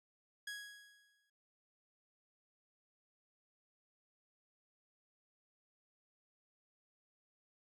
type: tone with exponential decay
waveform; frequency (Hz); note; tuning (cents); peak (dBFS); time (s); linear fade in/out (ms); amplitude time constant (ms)
sawtooth; 1661.2; G#6; 0; -37; 0.47-1.3; 5; 180
effects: low-pass 11000 Hz 12 dB/octave + MP3 96 kbps